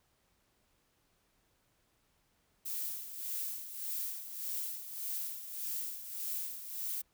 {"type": "noise with tremolo", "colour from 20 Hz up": "violet", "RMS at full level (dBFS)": -37, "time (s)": [2.65, 7.02], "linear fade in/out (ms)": 10, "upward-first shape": "sine", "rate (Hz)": 1.7, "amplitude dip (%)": 65, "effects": ["pink hiss -74 dBFS RMS until 7.13 s"]}